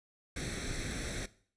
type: noise with comb filter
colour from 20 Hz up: pink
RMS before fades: -38 dBFS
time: 0.36-1.26 s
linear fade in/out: 5 ms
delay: 0.51 ms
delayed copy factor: +0.75
effects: noise-tail reverb RT60 0.5 s tail -18 dB re dry + resampled to 22050 Hz